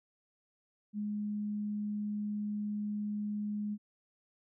sine tone, 208.5 Hz, G#3, 7 cents sharp, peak -33 dBFS, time 0.93-3.78 s, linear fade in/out 50 ms, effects none

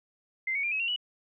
sine tone with pitch steps, 2080 / 2229 / 2389 / 2561 / 2745 / 2942 Hz, C7 / C#7 / D7 / D#7 / F7 / F#7, -11 / +9 / +29 / +49 / -31 / -11 cents, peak -27 dBFS, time 0.47-0.962 s, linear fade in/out 5 ms, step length 82 ms, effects none

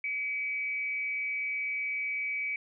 sine tone with frequency modulation, 2282 Hz, C#7, 50 cents sharp, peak -30 dBFS, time 0.04-2.56 s, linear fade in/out 2 ms, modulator 213 Hz, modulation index 0.32, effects none

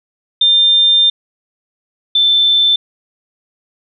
sine tone pair in turn, 3600 / 3540 Hz, A7 / A7, +39 / +10 cents, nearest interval unison, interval 29 cents, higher first, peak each -7 / -8 dBFS, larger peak first, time 0.41-1.1 / 2.15-2.76 s, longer first, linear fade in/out 5 ms, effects none

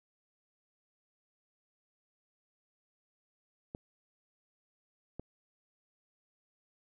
clicks, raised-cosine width 2 ms, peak -27 dBFS, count 2, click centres 3.749 / 5.196 s, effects none

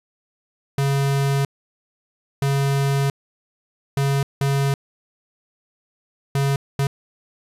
square tone bursts at uneven times, 138.7 Hz, C#3, 1 cent sharp, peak -18 dBFS, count 6, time 0.78-1.45 / 2.42-3.1 / 3.97-4.23 / 4.41-4.74 / 6.35-6.56 / 6.79-6.87 s, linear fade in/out 2 ms, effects resampled to 32000 Hz + 10-bit

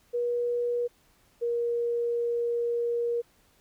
sine tone pair in turn, 481.1 / 472.8 Hz, B4 / A#4, -45 / +24 cents, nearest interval unison, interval 31 cents, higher first, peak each -25 dBFS, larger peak neither, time 0.13-0.88 / 1.41-3.22 s, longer second, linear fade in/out 20 ms, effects pink hiss -64 dBFS RMS until 3.6 s

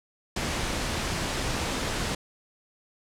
pink noise, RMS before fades -29 dBFS, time 0.36-2.15 s, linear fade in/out 5 ms, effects low-pass 8000 Hz 12 dB/octave

